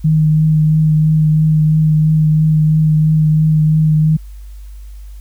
sine tone with vibrato, 155.56 Hz, D#3, in tune, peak -8 dBFS, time 0.04-4.17 s, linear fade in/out 10 ms, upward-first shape triangle, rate 3 Hz, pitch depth 18 cents each way, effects added 50 Hz sine -29 dBFS peak until 5.2 s + white hiss -52 dBFS RMS until 5.2 s

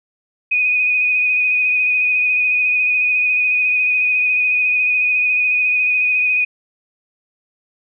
sine tone with vibrato, 2489 Hz, D#7, in tune, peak -13 dBFS, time 0.51-6.45 s, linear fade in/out 10 ms, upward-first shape triangle, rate 14 Hz, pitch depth 28 cents each way, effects none

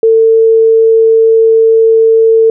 sine tone, 448.9 Hz, A4, 35 cents sharp, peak -3 dBFS, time 0.03-2.5 s, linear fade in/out 2 ms, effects none

